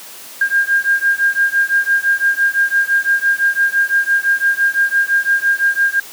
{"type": "beating tone pair", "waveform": "sine", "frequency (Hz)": [1605, 1610.9], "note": ["G6", "G6"], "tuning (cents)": [40, 47], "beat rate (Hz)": 5.9, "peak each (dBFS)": -15, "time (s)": [0.41, 6], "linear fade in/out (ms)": 5, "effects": ["white hiss -35 dBFS RMS until 6.12 s", "high-pass 200 Hz 12 dB/octave"]}